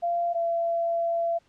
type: tone pair in turn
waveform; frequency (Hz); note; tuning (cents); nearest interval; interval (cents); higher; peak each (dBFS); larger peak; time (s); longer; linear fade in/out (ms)
sine; 689 / 676; F5 / E5; -24 / +43; unison; 33; first; -23; neither; 0.02-0.34 / 0.34-1.39; second; 20
effects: pink hiss -65 dBFS RMS until 1.48 s + low-pass 6000 Hz 12 dB/octave